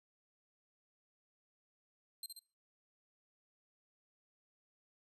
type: tone with echo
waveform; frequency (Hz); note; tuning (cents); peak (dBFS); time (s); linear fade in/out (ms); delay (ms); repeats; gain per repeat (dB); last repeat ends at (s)
20% pulse; 4152; C8; -14; -36; 2.23-2.26; 2; 66; 2; -4; 2.392
effects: noise-tail reverb RT60 0.4 s tail -24 dB re dry + resampled to 32000 Hz